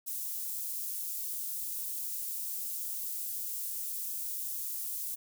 white high-pass noise, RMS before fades -37 dBFS, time 0.06-5.16 s, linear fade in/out 20 ms, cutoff 9600 Hz, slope 12 dB/octave, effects none

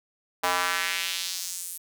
square tone with high-pass filter sweep, 89.9 Hz, F#2, 49 cents flat, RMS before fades -29 dBFS, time 0.43-1.78 s, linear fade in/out 10 ms, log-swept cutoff 820 to 11000 Hz, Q 1.5, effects none

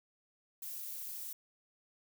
violet noise with amplitude modulation, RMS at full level -40 dBFS, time 0.62-1.33 s, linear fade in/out 5 ms, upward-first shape sine, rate 247 Hz, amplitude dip 70%, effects none

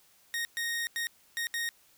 sawtooth tone bursts at uneven times, 1862 Hz, A#6, 2 cents flat, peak -27 dBFS, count 5, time 0.34-0.45 / 0.57-0.87 / 0.96-1.07 / 1.37-1.47 / 1.54-1.69 s, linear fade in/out 0 ms, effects white hiss -63 dBFS RMS until 1.97 s

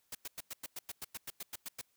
white noise bursts, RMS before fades -42 dBFS, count 14, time 0.12-1.814 s, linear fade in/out 5 ms, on 30 ms, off 98 ms, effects white hiss -75 dBFS RMS until 1.96 s

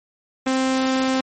sawtooth tone, 262.1 Hz, C4, 3 cents sharp, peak -14 dBFS, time 0.46-1.21 s, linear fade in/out 10 ms, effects MP3 32 kbps

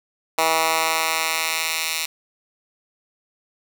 10% pulse tone with high-pass filter sweep, 161.4 Hz, E3, 36 cents flat, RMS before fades -22 dBFS, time 0.38-2.06 s, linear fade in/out 5 ms, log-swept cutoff 780 to 2900 Hz, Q 0.9, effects 7-bit

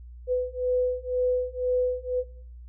sine beating tone pair, 500 / 502 Hz, B4 / B4, +21 / +28 cents, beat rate 2 Hz, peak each -26 dBFS, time 0.27-2.24 s, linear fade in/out 50 ms, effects noise-tail reverb RT60 0.6 s tail -19 dB re dry + added 60 Hz sine -41 dBFS peak until 2.68 s

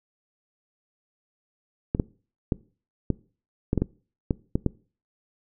clicks, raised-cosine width 3 ms, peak -9 dBFS, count 10, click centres 1.949 / 1.998 / 2.522 / 3.103 / 3.731 / 3.777 / 3.82 / 4.308 / 4.555 / 4.663 s, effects noise-tail reverb RT60 0.4 s tail -22 dB re dry

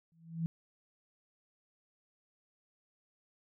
sine tone with exponential growth, 164.81 Hz, E3, in tune, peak -28 dBFS, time 0.12-0.46 s, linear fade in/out 0 ms, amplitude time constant 72 ms, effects none

